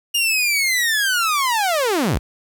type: linear sweep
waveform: sawtooth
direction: down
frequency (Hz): 2850 to 32.28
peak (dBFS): -13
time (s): 0.14-2.19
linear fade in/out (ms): 10
effects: 8-bit